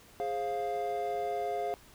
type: chord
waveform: triangle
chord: F minor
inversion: first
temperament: equal with one note detuned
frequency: 415.3 / 529.6 / 698.5 Hz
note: Ab4 / C5 / F5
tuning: 0 / +21 / 0 cents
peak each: -34 / -37 / -31 dBFS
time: 0.2-1.74 s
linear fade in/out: 0 ms
effects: pink hiss -57 dBFS RMS until 1.94 s